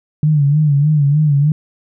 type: tone with vibrato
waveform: sine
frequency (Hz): 147.3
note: D3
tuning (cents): +6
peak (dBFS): -9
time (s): 0.23-1.52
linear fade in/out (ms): 2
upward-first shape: sine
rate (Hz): 3.3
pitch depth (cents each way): 86
effects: none